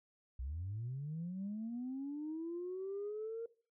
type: linear sweep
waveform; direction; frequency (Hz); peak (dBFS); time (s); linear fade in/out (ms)
sine; up; 58.5 to 465.5; -38; 0.39-3.46; 5
effects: noise-tail reverb RT60 0.4 s tail -19 dB re dry + tanh soft clip ceiling -35 dBFS